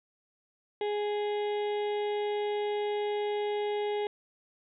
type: harmonic tone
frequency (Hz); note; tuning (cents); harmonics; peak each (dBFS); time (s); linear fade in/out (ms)
415.3; G#4; 0; 1 / 2 / 4 / 5 / 6 / 7 / 8 / 9; -29 / -36 / -51 / -45 / -54 / -50 / -48 / -53; 0.81-4.07; 2
effects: none